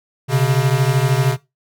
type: beating tone pair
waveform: square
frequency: 127.6 / 140.6 Hz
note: C3 / C#3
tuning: -43 / +25 cents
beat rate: 13 Hz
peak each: -17 dBFS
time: 0.28-1.37 s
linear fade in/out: 50 ms
effects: noise-tail reverb RT60 0.2 s tail -18 dB re dry